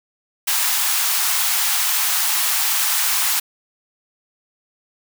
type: high-pass noise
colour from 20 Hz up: white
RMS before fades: -19 dBFS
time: 0.47-3.4 s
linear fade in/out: 10 ms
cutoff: 740 Hz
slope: 48 dB/octave
effects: none